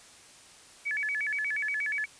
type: tone with vibrato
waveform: sine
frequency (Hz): 1975.5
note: B6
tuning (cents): 0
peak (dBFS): -28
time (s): 0.85-2.06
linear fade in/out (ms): 20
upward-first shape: square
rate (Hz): 8.4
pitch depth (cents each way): 240
effects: white hiss -53 dBFS RMS until 2.19 s + resampled to 22050 Hz